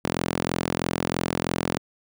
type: tone with high-pass filter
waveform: sawtooth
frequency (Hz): 43.08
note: F1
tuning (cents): -23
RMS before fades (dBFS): -27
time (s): 0.04-1.78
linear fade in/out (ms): 10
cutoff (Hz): 200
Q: 0.93
effects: none